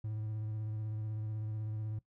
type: tone with vibrato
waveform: triangle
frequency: 108 Hz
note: A2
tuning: 32 cents flat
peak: -34 dBFS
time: 0.04-1.99 s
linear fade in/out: 5 ms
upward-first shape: square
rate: 16 Hz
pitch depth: 19 cents each way
effects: noise-tail reverb RT60 0.1 s tail -18 dB re dry